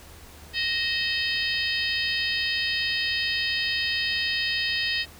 harmonic tone with a mistuned harmonic, 622.3 Hz, D#5, in tune, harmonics 3 / 4 / 5 / 6 / 7 / 8, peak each -29 / -30 / -31 / -32 / -32 / -33 dBFS, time 0.53-5.06 s, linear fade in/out 50 ms, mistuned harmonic 4, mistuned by +75 cents, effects added 75 Hz sine -48 dBFS peak until 5.19 s + pink hiss -48 dBFS RMS until 5.19 s

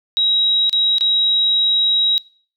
sine tone with dropouts, 3835 Hz, A#7, 48 cents sharp, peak -13 dBFS, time 0.17-2.18 s, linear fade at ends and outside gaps 0 ms, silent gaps 0.695-0.729 / 0.983-1.009 s, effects noise-tail reverb RT60 0.5 s tail -24 dB re dry

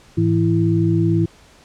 sine tone cluster, 106.4 / 164.5 / 331.4 Hz, G#2 / E3 / E4, +42 / -3 / +9 cents, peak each -18 dBFS, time 0.17-1.26 s, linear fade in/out 10 ms, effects pink hiss -49 dBFS RMS until 1.64 s + low-pass 8000 Hz 12 dB/octave

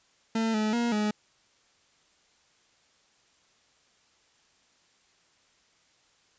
40% pulse tone with pitch steps, 224.5 / 214.9 / 236.9 / 210.8 Hz, A3 / A3 / A#3 / G#3, +35 / -41 / +28 / +26 cents, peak -24 dBFS, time 0.35-1.11 s, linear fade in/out 5 ms, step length 190 ms, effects white hiss -65 dBFS RMS until 6.38 s + resampled to 16000 Hz

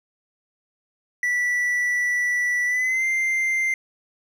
triangle tone with pitch glide, 1961 to 2090 Hz, B6 to C7, -13 to -2 cents, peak -18 dBFS, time 1.23-3.74 s, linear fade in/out 2 ms, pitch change +111 cents, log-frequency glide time 2.66-3.05 s, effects none

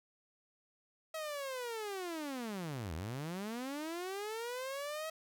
sawtooth linear two-way sweep, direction down then up, 644 to 74.5 to 644 Hz, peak -35 dBFS, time 1.14-5.1 s, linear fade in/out 5 ms, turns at 2.94 s, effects none

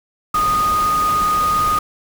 sine tone in noise, 1236 Hz, D#6, 12 cents flat, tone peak -14 dBFS, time 0.34-1.79 s, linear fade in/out 5 ms, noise pink, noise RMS -27 dBFS, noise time 0.34-1.79 s, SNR +10 dB, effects none

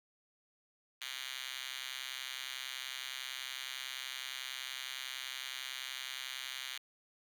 5% pulse tone with high-pass filter, 130.81 Hz, C3, in tune, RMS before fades -43 dBFS, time 1.01-6.78 s, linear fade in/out 5 ms, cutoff 2600 Hz, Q 7.2, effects none

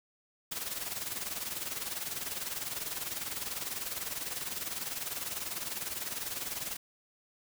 white noise with tremolo, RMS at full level -35 dBFS, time 0.51-6.77 s, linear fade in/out 10 ms, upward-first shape sine, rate 20 Hz, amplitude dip 65%, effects none

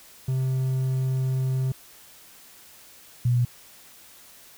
triangle / sine tone pair in turn, 130.81 / 121.85 Hz, C3 / B2, 0 / -23 cents, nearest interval minor second, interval 123 cents, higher first, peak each -20 / -18 dBFS, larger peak second, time 0.28-1.72 / 3.25-3.45 s, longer first, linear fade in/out 5 ms, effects white hiss -50 dBFS RMS until 4.57 s

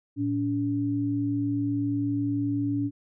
sine tone pair together, 113.2 / 285.2 Hz, A2 / C#4, +50 / +49 cents, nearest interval octave + major third, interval 1599 cents, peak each -30 / -25 dBFS, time 0.16-2.91 s, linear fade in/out 50 ms, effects none

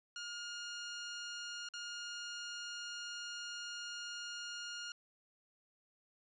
15% pulse tone with dropouts, 1421 Hz, F6, 30 cents sharp, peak -36 dBFS, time 0.16-4.92 s, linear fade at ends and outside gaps 2 ms, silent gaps 1.688-1.737 s, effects resampled to 16000 Hz

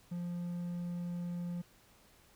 triangle tone, 174.61 Hz, F3, in tune, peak -34 dBFS, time 0.11-1.62 s, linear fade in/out 10 ms, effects pink hiss -64 dBFS RMS until 2.35 s

